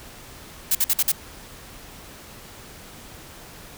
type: noise bursts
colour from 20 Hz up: blue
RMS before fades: -19 dBFS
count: 5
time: 0.71-1.119 s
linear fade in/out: 5 ms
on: 41 ms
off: 51 ms
effects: pink hiss -43 dBFS RMS until 3.77 s